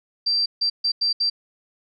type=tone bursts at uneven times; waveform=sine; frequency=4699 Hz; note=D8; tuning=in tune; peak=-18 dBFS; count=5; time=0.26-0.46 / 0.61-0.7 / 0.84-0.92 / 1.01-1.13 / 1.2-1.3 s; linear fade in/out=10 ms; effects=none